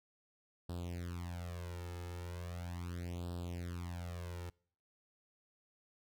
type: tone with flanger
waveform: sawtooth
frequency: 87.31 Hz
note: F2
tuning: in tune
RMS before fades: -43 dBFS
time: 0.69-4.5 s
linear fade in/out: 5 ms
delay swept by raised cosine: 0.23 to 2.33 ms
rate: 0.38 Hz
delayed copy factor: +1
effects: noise-tail reverb RT60 0.6 s tail -26 dB re dry